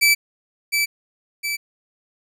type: tone with echo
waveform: sawtooth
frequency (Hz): 2314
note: D7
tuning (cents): -26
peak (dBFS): -9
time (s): 0.01-0.15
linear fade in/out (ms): 20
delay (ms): 710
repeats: 2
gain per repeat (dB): -5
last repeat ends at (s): 1.57
effects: none